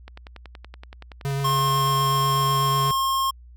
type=click train; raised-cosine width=0.3 ms; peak=-24 dBFS; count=20; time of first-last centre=0.08-1.872 s; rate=10.6 Hz
type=tone with vibrato; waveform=square; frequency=138.5 Hz; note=C#3; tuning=1 cent flat; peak=-24 dBFS; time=1.25-2.91 s; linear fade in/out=0 ms; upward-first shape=triangle; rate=8.1 Hz; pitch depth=16 cents each way
type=tone; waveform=square; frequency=1072 Hz; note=C6; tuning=42 cents sharp; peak=-21 dBFS; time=1.44-3.31 s; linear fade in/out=10 ms
effects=added 60 Hz sine -43 dBFS peak until 3.56 s